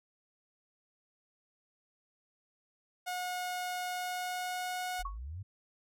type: tone with pitch glide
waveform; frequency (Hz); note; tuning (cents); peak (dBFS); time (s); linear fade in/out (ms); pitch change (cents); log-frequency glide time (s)
sawtooth; 724 to 729.9; F#5 to F#5; -38 to -24; -31; 3.06-5.03; 20; +14; 3.89-4.9
type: exponential sweep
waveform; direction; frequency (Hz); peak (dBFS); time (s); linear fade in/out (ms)
sine; up; 36.74 to 103.83; -39; 4.99-5.43; 10
type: tone with exponential decay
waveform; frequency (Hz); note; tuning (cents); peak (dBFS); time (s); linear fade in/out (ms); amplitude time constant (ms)
sine; 1108.7; C#6; 0; -33; 5.05-5.18; 5; 28
effects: none